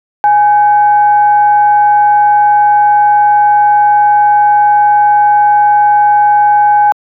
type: tone with frequency modulation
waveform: sine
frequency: 830.6 Hz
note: G#5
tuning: in tune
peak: -4 dBFS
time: 0.24-6.92 s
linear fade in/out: 0 ms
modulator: 708 Hz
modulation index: 0.35
effects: high-pass 400 Hz 12 dB/octave